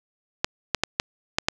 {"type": "clicks", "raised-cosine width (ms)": 0.2, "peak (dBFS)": -3, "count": 6, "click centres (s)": [0.445, 0.747, 0.836, 0.999, 1.385, 1.485], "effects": []}